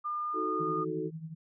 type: tone with pitch glide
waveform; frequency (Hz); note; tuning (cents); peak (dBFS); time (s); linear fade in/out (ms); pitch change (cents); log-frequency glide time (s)
sine; 1205 to 1222.5; D6 to D#6; +44 to -31; -31; 0.04-0.85; 20; +25; 0.17-0.51
type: chord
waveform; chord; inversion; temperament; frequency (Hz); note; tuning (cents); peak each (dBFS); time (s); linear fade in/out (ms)
sine; D# diminished; none; equal with one note detuned; 313.7 / 370 / 440; D#4 / F#4 / A4; +14 / 0 / 0; -36; 0.33-1.11; 50
type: tone with tremolo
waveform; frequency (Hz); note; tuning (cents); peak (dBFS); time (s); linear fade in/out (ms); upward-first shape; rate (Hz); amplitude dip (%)
sine; 160.5; E3; -46; -35; 0.59-1.35; 20; triangle; 11; 80
effects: none

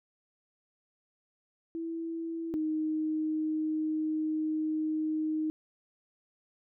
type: tone pair in turn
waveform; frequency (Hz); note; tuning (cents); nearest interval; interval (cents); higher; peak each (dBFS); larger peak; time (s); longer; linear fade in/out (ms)
sine; 329.6 / 311.5; E4 / D#4; 0 / +2; minor second; 98; first; -33 / -28; second; 1.75-2.54 / 2.54-5.5; second; 0
effects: none

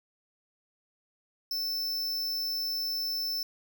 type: tone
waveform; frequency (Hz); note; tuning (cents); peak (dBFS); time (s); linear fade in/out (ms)
square; 5300; E8; +9; -30; 1.51-3.43; 2
effects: none

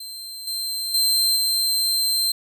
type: tone with level steps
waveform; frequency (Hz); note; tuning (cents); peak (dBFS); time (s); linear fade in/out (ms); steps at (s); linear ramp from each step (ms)
sawtooth; 4129; C8; -24; -30 / -22 / -14 / -16; 0-2.32; 5; 0.47 / 0.94 / 1.36; 5
effects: none

